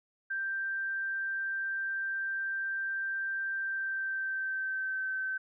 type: tone with pitch glide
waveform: sine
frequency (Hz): 1573 to 1540.6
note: G6 to G6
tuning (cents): +6 to -30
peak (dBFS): -31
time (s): 0.3-5.38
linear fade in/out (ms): 10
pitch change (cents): -36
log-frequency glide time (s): 3.54-5.1
effects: none